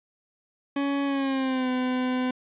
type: tone with pitch glide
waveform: 40% pulse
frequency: 280 to 253.8 Hz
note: C#4 to B3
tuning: +18 to +47 cents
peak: -23 dBFS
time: 0.76-2.31 s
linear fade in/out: 5 ms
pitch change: -171 cents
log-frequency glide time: 1.05-1.69 s
effects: resampled to 8000 Hz + 9-bit